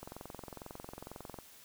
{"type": "click train", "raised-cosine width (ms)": 1, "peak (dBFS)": -30, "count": 31, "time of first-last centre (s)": [0.03, 1.387], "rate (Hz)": 22.1, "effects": ["white hiss -57 dBFS RMS until 1.64 s"]}